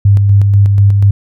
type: tone with tremolo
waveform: sine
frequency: 100.3 Hz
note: G2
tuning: 40 cents sharp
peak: -3 dBFS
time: 0.05-1.11 s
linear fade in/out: 5 ms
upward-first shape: square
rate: 4.1 Hz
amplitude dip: 30%
effects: none